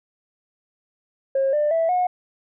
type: tone with pitch steps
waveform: sine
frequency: 540 / 595.7 / 657.2 / 725 Hz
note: C#5 / D5 / E5 / F#5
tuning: -45 / +24 / -5 / -35 cents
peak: -16 dBFS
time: 1.35-2.07 s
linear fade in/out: 5 ms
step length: 180 ms
effects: tanh soft clip ceiling -14 dBFS